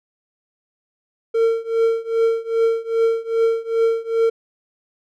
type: tone with tremolo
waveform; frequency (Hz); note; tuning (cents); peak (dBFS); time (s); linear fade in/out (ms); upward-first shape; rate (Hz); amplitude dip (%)
triangle; 455.2; A#4; -41; -10; 1.34-4.3; 10; triangle; 2.5; 95
effects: none